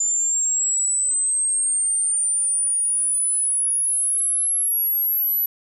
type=linear sweep; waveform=sine; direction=up; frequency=7110 to 11920 Hz; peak=-18 dBFS; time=0-5.46 s; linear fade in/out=5 ms; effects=none